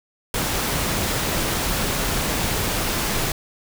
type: noise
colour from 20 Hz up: pink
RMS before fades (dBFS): -23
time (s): 0.34-3.32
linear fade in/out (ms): 2
effects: none